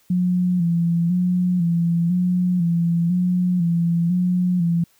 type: tone with vibrato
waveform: sine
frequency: 174.61 Hz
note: F3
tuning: in tune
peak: -16 dBFS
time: 0.1-4.84 s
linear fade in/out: 5 ms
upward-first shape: square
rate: 1 Hz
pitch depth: 52 cents each way
effects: white hiss -59 dBFS RMS until 4.99 s